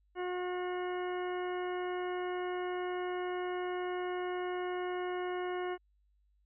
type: harmonic tone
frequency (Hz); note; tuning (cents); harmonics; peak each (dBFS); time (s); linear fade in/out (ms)
361.1; F#4; -42; 1 / 2 / 3 / 4 / 5 / 6 / 8; -35 / -41 / -45 / -47 / -49 / -51 / -53; 0.15-5.78; 50
effects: added 50 Hz sine -68 dBFS peak until 6.45 s